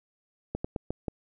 slowing click train, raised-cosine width 2 ms, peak -17 dBFS, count 5, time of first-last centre 0.55-1.082 s, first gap 95 ms, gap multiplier 1.23, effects none

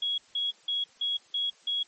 sine tone bursts, 3327 Hz, G#7, 2 cents sharp, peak -26 dBFS, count 6, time 0.02-1.83 s, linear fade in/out 5 ms, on 160 ms, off 170 ms, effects white hiss -59 dBFS RMS until 1.87 s + MP3 32 kbps

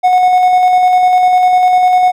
triangle tone with tremolo, 732 Hz, F#5, 19 cents flat, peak -3 dBFS, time 0.03-2.12 s, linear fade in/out 20 ms, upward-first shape square, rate 10 Hz, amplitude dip 25%, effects none

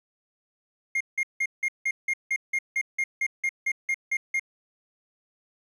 triangle tone bursts, 2129 Hz, C7, 30 cents sharp, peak -21 dBFS, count 16, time 0.95-4.396 s, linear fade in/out 5 ms, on 56 ms, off 170 ms, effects resampled to 32000 Hz + 10-bit

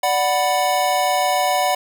square chord, B minor, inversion first, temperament equal, 587.3 / 740 / 987.8 Hz, D5 / F#5 / B5, 0 / 0 / 0 cents, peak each -23 / -19 / -24 dBFS, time 0.03-1.75 s, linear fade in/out 5 ms, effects none

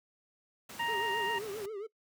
pink noise, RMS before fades -46 dBFS, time 0.69-1.66 s, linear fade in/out 5 ms
harmonic tone, 935 Hz, A#5, 5 cents sharp, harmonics 1 / 2 / 3, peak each -33 / -36 / -38 dBFS, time 0.79-1.39 s, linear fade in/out 10 ms
triangle tone with vibrato, 416 Hz, G#4, 3 cents sharp, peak -35 dBFS, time 0.88-1.87 s, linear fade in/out 10 ms, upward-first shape triangle, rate 7.5 Hz, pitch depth 150 cents each way
effects noise-tail reverb RT60 0.1 s tail -20 dB re dry + high-pass 150 Hz 12 dB/octave

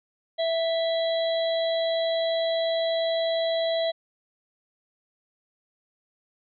harmonic tone, 659.3 Hz, E5, in tune, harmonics 1 / 3 / 5 / 6, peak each -23 / -38 / -35 / -34 dBFS, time 0.38-3.92 s, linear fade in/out 20 ms, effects none

